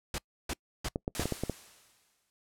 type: noise bursts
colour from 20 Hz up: pink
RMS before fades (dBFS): -34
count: 4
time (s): 0.14-1.238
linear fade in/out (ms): 2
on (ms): 42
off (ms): 310
type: clicks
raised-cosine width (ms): 2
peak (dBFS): -17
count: 7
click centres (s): 0.959 / 1.079 / 1.196 / 1.256 / 1.323 / 1.436 / 1.497
type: noise with exponential decay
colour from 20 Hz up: white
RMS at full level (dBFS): -37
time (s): 1.15-2.3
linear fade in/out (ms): 0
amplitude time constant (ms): 250
effects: noise-tail reverb RT60 0.1 s tail -25 dB re dry + low-pass 11000 Hz 12 dB/octave